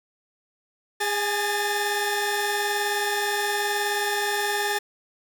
sawtooth tone cluster, 408.5 / 836 / 1789 Hz, G#4 / G#5 / A6, -29 / +11 / +28 cents, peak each -24 dBFS, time 1-4.79 s, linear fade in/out 10 ms, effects none

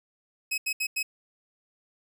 sawtooth tone bursts at uneven times, 2554 Hz, D#7, 45 cents sharp, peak -23 dBFS, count 4, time 0.51-0.58 / 0.66-0.73 / 0.8-0.87 / 0.96-1.03 s, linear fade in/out 10 ms, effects none

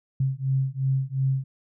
sine beating tone pair, 132.4 / 135.2 Hz, C3 / C#3, +21 / -43 cents, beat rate 2.8 Hz, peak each -25 dBFS, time 0.2-1.44 s, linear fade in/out 5 ms, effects none

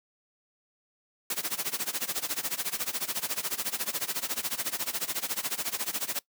white noise with tremolo, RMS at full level -29 dBFS, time 1.3-6.19 s, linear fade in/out 2 ms, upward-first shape sine, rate 14 Hz, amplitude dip 90%, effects noise-tail reverb RT60 0.1 s tail -22 dB re dry + high-pass 150 Hz 12 dB/octave

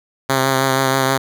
5% pulse tone with vibrato, 133.3 Hz, C3, 33 cents sharp, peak -3 dBFS, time 0.29-1.18 s, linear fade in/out 10 ms, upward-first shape triangle, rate 6.3 Hz, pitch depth 30 cents each way, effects none

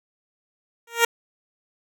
10% pulse tone with exponential growth, 466.2 Hz, A#4, in tune, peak -4 dBFS, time 0.87-1.05 s, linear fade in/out 5 ms, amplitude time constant 37 ms, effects none

